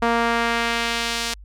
sawtooth tone with band-pass filter sweep, 233.1 Hz, A#3, in tune, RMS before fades -22 dBFS, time 0.02-1.34 s, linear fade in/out 5 ms, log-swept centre 980 to 5200 Hz, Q 0.85, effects added 50 Hz sine -39 dBFS peak until 1.44 s

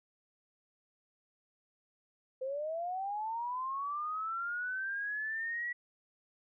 sine linear sweep, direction up, 510 to 1946 Hz, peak -34 dBFS, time 2.41-5.73 s, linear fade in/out 10 ms, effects none

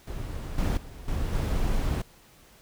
brown noise with level steps, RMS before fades -34 / -25 / -41 / -29 / -26 dBFS, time 0.07-2.02 s, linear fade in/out 5 ms, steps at 0.58 / 0.77 / 1.08 / 1.33 s, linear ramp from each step 2 ms, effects pink hiss -56 dBFS RMS until 2.61 s

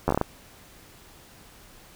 slowing click train, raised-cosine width 1 ms, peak -8 dBFS, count 7, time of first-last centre 0.08-0.213 s, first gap 11 ms, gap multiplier 1.28, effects pink hiss -51 dBFS RMS until 1.95 s

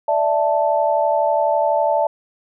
sine chord, D suspended second, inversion none, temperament equal, 587.3 / 659.3 / 880 Hz, D5 / E5 / A5, 0 / 0 / 0 cents, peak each -19 dBFS, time 0.08-2.07 s, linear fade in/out 5 ms, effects none

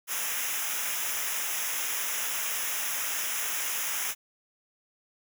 white noise with comb filter, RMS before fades -31 dBFS, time 0.07-4.15 s, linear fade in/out 50 ms, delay 0.23 ms, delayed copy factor -0.85, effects none

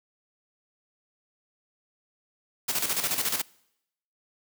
white noise with tremolo, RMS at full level -26 dBFS, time 2.68-3.42 s, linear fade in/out 10 ms, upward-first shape square, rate 14 Hz, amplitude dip 60%, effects noise-tail reverb RT60 0.8 s tail -24 dB re dry + high-pass 100 Hz 12 dB/octave

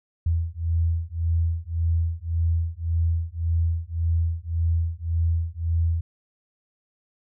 sine beating tone pair, 82.3 / 84.1 Hz, E2 / E2, -2 / +35 cents, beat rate 1.8 Hz, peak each -24 dBFS, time 0.26-6.01 s, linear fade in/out 5 ms, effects none

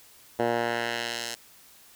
10% pulse tone with band-pass filter sweep, 117.9 Hz, A#2, 20 cents sharp, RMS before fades -29 dBFS, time 0.39-1.35 s, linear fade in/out 5 ms, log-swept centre 630 to 6600 Hz, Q 0.82, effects white hiss -54 dBFS RMS until 1.95 s

